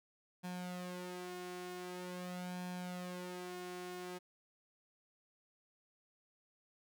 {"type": "tone with flanger", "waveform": "sawtooth", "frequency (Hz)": 180, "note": "F#3", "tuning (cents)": -47, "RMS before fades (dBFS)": -45, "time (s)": [0.43, 4.19], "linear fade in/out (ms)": 20, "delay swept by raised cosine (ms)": [1.2, 2.9], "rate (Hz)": 0.45, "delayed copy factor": 0.65, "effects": []}